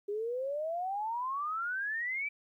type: exponential sweep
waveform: sine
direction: up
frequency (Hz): 400 to 2349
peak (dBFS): -32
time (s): 0.08-2.29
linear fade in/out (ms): 10
effects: 12-bit